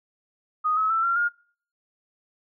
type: tone with pitch steps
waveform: sine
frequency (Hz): 1244.5 / 1286.2 / 1329.2 / 1373.7 / 1419.7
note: D#6 / E6 / E6 / F6 / F6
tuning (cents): 0 / -43 / +14 / -29 / +28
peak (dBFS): -20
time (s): 0.64-1.29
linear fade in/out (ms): 20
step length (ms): 130
effects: noise-tail reverb RT60 0.5 s tail -26 dB re dry